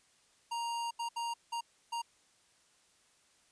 square tone bursts at uneven times, 935 Hz, A#5, 5 cents sharp, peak -35 dBFS, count 5, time 0.51-0.91 / 0.99-1.09 / 1.16-1.34 / 1.52-1.61 / 1.92-2.02 s, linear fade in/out 10 ms, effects white hiss -68 dBFS RMS until 3.51 s + resampled to 22050 Hz

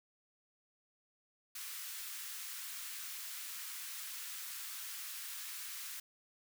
white high-pass noise, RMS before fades -45 dBFS, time 1.55-6 s, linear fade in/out 5 ms, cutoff 1200 Hz, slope 24 dB/octave, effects none

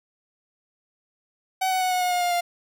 45% pulse tone with pitch steps, 755 / 746.8 / 738.6 / 730.5 / 722.6 / 714.7 / 706.9 / 699.2 Hz, F#5 / F#5 / F#5 / F#5 / F#5 / F5 / F5 / F5, +35 / +16 / -3 / -22 / -41 / +40 / +21 / +2 cents, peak -21 dBFS, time 1.61-2.41 s, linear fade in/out 10 ms, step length 100 ms, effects none

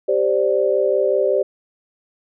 sine chord, G suspended fourth, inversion none, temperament just, 392 / 522.7 / 588 Hz, G4 / C5 / D5, 0 / -2 / +2 cents, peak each -19 dBFS, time 0.08-1.43 s, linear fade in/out 10 ms, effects none

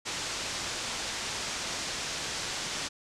white low-pass noise, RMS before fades -35 dBFS, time 0.05-2.89 s, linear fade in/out 20 ms, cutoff 7100 Hz, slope 24 dB/octave, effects low-pass 11000 Hz 12 dB/octave

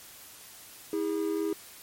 triangle tone pair together, 323.1 / 407.1 Hz, E4 / G#4, -35 / -35 cents, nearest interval major third, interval 400 cents, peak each -28 dBFS, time 0.93-1.53 s, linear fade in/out 2 ms, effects white hiss -49 dBFS RMS until 1.82 s + MP3 64 kbps

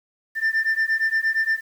sine beating tone pair, 1781 / 1789.6 Hz, A6 / A6, +21 / +29 cents, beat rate 8.6 Hz, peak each -20 dBFS, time 0.35-1.61 s, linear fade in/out 50 ms, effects tanh soft clip ceiling -16 dBFS + 8-bit

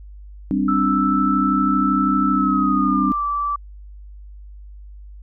sine chord, G suspended fourth, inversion none, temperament just, 196 / 261.3 / 294 Hz, G3 / C4 / D4, 0 / -2 / +2 cents, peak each -21 dBFS, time 0.51-3.12 s, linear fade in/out 0 ms
sine tone with pitch glide, 1318.5 to 1161.2 Hz, E6 to D6, 0 to -20 cents, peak -19 dBFS, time 0.68-3.56 s, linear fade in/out 5 ms, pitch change -220 cents, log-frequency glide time 2.31-3.24 s
effects added 50 Hz sine -36 dBFS peak until 5.22 s

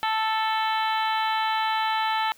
harmonic tone with a mistuned harmonic, 440 Hz, A4, in tune, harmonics 2 / 3 / 4 / 5 / 6 / 7 / 8 / 9, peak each -24 / -30 / -32 / -35 / -38 / -35 / -40 / -37 dBFS, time 0.03-2.32 s, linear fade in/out 0 ms, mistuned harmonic 8, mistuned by -27 cents, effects white hiss -55 dBFS RMS until 2.37 s

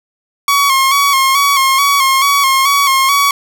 sawtooth tone with vibrato, 1100 Hz, C#6, 14 cents flat, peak -5 dBFS, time 0.48-3.31 s, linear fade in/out 2 ms, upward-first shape square, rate 2.3 Hz, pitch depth 45 cents each way, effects none

